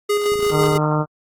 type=tone with tremolo; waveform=square; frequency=413 Hz; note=G#4; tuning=10 cents flat; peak=-16 dBFS; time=0.09-0.78 s; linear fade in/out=10 ms; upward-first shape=square; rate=6 Hz; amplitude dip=35%
type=click train; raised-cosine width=3 ms; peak=-21 dBFS; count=13; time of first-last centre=0.32-0.758 s; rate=27.4 Hz
type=harmonic tone; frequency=152.2 Hz; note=D#3; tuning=38 cents flat; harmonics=1 / 2 / 3 / 4 / 5 / 6 / 7 / 8 / 9; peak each=-19 / -24 / -26 / -25 / -32 / -27 / -31 / -28 / -30 dBFS; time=0.5-1.06 s; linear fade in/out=50 ms
effects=AAC 48 kbps